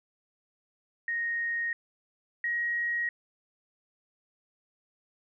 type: tone pair in turn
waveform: sine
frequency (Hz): 1864.7 / 1891.8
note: A#6 / A#6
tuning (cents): 0 / +25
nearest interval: unison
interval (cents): 25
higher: second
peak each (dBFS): -28 / -27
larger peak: second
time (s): 1.08-1.73 / 2.44-3.09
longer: neither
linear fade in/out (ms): 2
effects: none